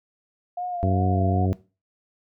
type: tone with vibrato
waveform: sine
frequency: 703 Hz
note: F5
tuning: 11 cents sharp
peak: -27 dBFS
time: 0.57-1.46 s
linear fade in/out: 5 ms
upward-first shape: sine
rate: 2.6 Hz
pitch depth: 50 cents each way
type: harmonic tone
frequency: 94 Hz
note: F#2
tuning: 28 cents sharp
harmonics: 1 / 2 / 3 / 4 / 5 / 6 / 7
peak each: -21 / -26 / -29 / -31 / -35 / -38 / -36 dBFS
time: 0.83-1.53 s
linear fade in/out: 0 ms
effects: noise-tail reverb RT60 0.3 s tail -18 dB re dry